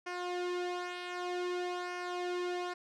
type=tone with flanger; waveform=sawtooth; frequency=357 Hz; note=F4; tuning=38 cents sharp; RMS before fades=-37 dBFS; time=0.06-2.74 s; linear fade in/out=10 ms; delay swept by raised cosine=0.26 to 2.66 ms; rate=0.53 Hz; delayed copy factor=-0.65; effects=low-pass 5000 Hz 12 dB/octave